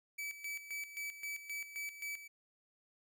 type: tone with tremolo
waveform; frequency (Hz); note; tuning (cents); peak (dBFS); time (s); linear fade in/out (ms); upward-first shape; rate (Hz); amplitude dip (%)
45% pulse; 2298; D7; -38; -39; 0.18-2.28; 10; square; 3.8; 70
effects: none